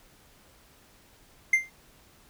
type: tone with exponential decay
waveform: triangle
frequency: 2093 Hz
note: C7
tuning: in tune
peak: -13 dBFS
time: 1.53-1.7 s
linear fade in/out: 5 ms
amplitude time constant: 35 ms
effects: pink hiss -58 dBFS RMS until 2.29 s